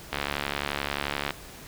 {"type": "click train", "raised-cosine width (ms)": 0.3, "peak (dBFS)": -11, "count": 85, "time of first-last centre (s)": [0.13, 1.306], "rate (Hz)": 71.4, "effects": ["pink hiss -45 dBFS RMS until 1.67 s"]}